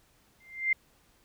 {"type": "tone with exponential growth", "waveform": "sine", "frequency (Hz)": 2093, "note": "C7", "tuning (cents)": 0, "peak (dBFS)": -20, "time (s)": [0.4, 0.73], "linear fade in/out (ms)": 5, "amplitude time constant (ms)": 70, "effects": ["pink hiss -65 dBFS RMS until 1.24 s"]}